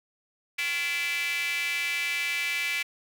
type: tone with high-pass filter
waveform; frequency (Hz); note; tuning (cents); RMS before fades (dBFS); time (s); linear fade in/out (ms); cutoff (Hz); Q
square; 155.56; D#3; 0; -29; 0.58-2.83; 10; 2300; 6
effects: none